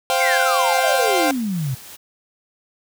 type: chord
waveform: sawtooth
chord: C suspended fourth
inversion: none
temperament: equal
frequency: 523.3 / 698.5 / 784 Hz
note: C5 / F5 / G5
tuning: 0 / 0 / 0 cents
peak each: -17 dBFS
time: 0.1-1.31 s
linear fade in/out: 0 ms
type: exponential sweep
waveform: sine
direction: down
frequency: 2217 to 122.9 Hz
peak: -20 dBFS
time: 0.2-1.75 s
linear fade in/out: 10 ms
type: noise with tremolo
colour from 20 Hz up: white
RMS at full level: -37 dBFS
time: 0.88-1.97 s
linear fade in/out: 20 ms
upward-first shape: triangle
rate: 2.9 Hz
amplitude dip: 35%
effects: none